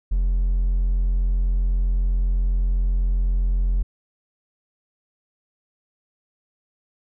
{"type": "tone with hard clipping", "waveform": "triangle", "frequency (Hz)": 43.87, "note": "F1", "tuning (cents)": 9, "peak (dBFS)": -18, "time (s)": [0.11, 3.83], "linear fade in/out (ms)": 10, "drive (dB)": 5, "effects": []}